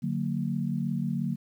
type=chord; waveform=sine; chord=D augmented; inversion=none; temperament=just; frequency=146.83 / 183.54 / 229.4 Hz; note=D3 / F#3 / A#3; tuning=0 / -14 / -28 cents; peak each=-31 dBFS; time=0.02-1.36 s; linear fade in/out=20 ms; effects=10-bit